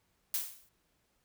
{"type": "noise with exponential decay", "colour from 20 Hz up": "blue", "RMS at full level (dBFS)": -30, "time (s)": [0.34, 0.69], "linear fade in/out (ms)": 2, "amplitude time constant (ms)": 76, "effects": ["pink hiss -75 dBFS RMS until 1.24 s"]}